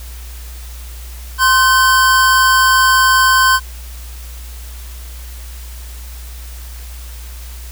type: tone pair together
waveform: square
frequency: 1046.5 / 1527.7 Hz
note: C6 / G6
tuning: 0 / -45 cents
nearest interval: perfect fifth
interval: 655 cents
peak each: -12 dBFS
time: 1.38-3.6 s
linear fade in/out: 50 ms
effects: added 60 Hz sine -28 dBFS peak until 7.71 s + white hiss -38 dBFS RMS until 7.71 s